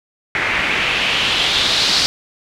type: noise with low-pass filter sweep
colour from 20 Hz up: white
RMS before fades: -17 dBFS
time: 0.35-2.06 s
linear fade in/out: 0 ms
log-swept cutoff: 2000 to 4600 Hz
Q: 3
effects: none